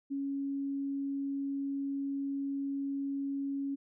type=tone; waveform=sine; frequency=277.2 Hz; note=C#4; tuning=in tune; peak=-32 dBFS; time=0.1-3.76 s; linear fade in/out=20 ms; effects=none